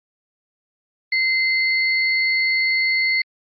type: tone pair together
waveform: sine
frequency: 2071 / 4395 Hz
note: C7 / C#8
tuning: -18 / -16 cents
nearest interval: octave + minor second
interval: 1302 cents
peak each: -17 / -24 dBFS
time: 1.12-3.22 s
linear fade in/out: 5 ms
effects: Opus 48 kbps